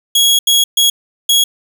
sawtooth tone bursts at uneven times, 3322 Hz, G#7, in tune, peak -5 dBFS, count 4, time 0.15-0.39 / 0.47-0.64 / 0.77-0.9 / 1.29-1.44 s, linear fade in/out 5 ms, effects none

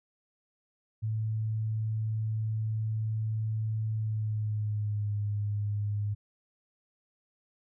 sine tone with pitch glide, 109.6 to 103.45 Hz, A2 to G#2, -6 to -6 cents, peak -28 dBFS, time 1.02-6.15 s, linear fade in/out 20 ms, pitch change -100 cents, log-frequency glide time 3.93-5.14 s, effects none

